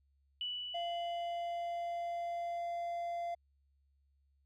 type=tone with exponential decay; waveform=sine; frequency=2960 Hz; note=F#7; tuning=in tune; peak=-35 dBFS; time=0.41-2.58 s; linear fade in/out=1 ms; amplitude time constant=470 ms
type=tone; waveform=triangle; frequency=689 Hz; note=F5; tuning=24 cents flat; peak=-34 dBFS; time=0.74-3.35 s; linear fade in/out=10 ms
effects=added 69 Hz sine -70 dBFS peak until 4.45 s

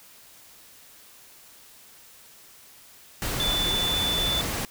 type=tone in noise; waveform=sine; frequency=3500 Hz; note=A7; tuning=10 cents flat; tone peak=-24 dBFS; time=3.4-4.41 s; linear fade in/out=0 ms; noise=pink; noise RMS=-29 dBFS; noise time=3.22-4.65 s; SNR=+2 dB; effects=white hiss -51 dBFS RMS until 4.7 s

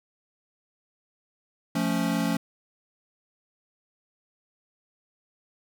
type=chord; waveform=square; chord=F augmented; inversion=none; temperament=equal; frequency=174.61 / 220 / 277.2 Hz; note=F3 / A3 / C#4; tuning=0 / 0 / 0 cents; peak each=-29 dBFS; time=1.75-2.37 s; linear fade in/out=5 ms; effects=none

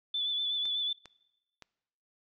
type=tone with vibrato; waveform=sine; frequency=3483 Hz; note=A7; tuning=18 cents flat; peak=-29 dBFS; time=0.14-0.93 s; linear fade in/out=5 ms; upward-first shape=sine; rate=8.1 Hz; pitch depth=31 cents each way
type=clicks; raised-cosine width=0.2 ms; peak=-30 dBFS; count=3; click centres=0.655 / 1.057 / 1.623 s
effects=noise-tail reverb RT60 1.0 s tail -23 dB re dry

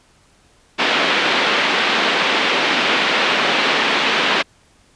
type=band-pass noise; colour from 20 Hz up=white; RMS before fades=-17 dBFS; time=0.78-4.43 s; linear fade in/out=20 ms; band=200 to 3400 Hz; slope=24 dB/octave; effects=pink hiss -54 dBFS RMS until 4.95 s + resampled to 22050 Hz

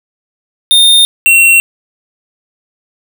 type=tone pair in turn; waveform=square; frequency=3641 / 2728 Hz; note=A#7 / F7; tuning=-41 / -41 cents; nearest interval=perfect fourth; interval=500 cents; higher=first; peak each=-4 dBFS; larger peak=neither; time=0.71-1.05 / 1.26-1.6 s; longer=neither; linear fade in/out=0 ms; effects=none

